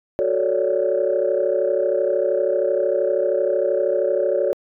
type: chord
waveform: sine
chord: D major seventh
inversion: first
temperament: equal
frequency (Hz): 370 / 440 / 554.4 / 587.3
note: F#4 / A4 / C#5 / D5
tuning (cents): 0 / 0 / 0 / 0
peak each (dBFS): -23 / -23 / -20 / -23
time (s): 0.19-4.53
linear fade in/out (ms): 0
effects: tanh soft clip ceiling -9 dBFS